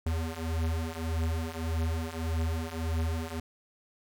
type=beating tone pair; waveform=square; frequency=80.3 / 82 Hz; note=E2 / E2; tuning=-45 / -9 cents; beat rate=1.7 Hz; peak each=-34 / -32 dBFS; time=0.06-3.4 s; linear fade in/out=5 ms; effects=none